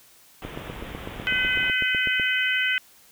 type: low-pass noise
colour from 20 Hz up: pink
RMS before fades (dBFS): -38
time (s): 0.42-1.7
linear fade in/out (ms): 0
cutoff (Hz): 3600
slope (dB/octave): 96
type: click train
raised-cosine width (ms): 2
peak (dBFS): -20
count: 15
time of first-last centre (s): 0.45-2.198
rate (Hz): 8.01
type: harmonic tone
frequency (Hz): 507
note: B4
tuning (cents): +45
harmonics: 3 / 4 / 5 / 6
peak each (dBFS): -25 / -26 / -27 / -28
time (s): 1.27-2.78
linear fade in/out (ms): 0
effects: white hiss -54 dBFS RMS until 3.11 s